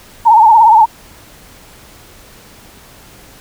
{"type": "tone with vibrato", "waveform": "sine", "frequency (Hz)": 892, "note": "A5", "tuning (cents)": 23, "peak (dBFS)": -3, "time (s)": [0.25, 0.86], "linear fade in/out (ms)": 20, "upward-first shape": "sine", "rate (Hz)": 17, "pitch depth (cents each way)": 91, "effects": ["pink hiss -40 dBFS RMS until 3.4 s"]}